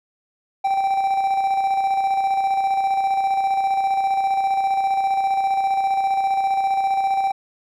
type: tone with tremolo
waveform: triangle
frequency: 780 Hz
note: G5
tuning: 9 cents flat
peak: -14 dBFS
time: 0.64-7.32 s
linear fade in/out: 10 ms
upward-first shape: square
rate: 15 Hz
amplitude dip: 35%
effects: none